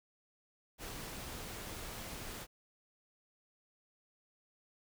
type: noise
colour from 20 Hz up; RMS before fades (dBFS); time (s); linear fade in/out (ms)
pink; -45; 0.78-2.47; 50
effects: none